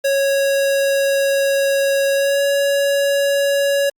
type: tone with pitch glide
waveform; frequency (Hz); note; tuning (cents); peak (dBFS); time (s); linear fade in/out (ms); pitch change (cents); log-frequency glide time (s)
square; 552 to 561; C#5 to C#5; -7 to +21; -15; 0.04-3.9; 10; +28; 2.13-2.42
effects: Opus 48 kbps